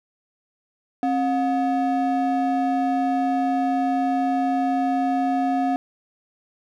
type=ring-modulated tone; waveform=triangle; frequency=493.9 Hz; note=B4; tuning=in tune; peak=-14 dBFS; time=1.03-5.76 s; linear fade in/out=0 ms; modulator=226 Hz; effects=none